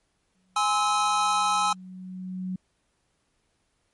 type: tone with exponential growth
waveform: sine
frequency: 185 Hz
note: F#3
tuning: in tune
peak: -27 dBFS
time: 0.35-2.56 s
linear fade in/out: 5 ms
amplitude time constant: 480 ms
type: chord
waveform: square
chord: Ab augmented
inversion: none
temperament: just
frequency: 830.6 / 1038.3 / 1297.8 Hz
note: Ab5 / C6 / E6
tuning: 0 / -14 / -27 cents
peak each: -26 / -30 / -25 dBFS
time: 0.56-1.73 s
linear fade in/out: 5 ms
effects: pink hiss -72 dBFS RMS until 3.93 s + MP3 48 kbps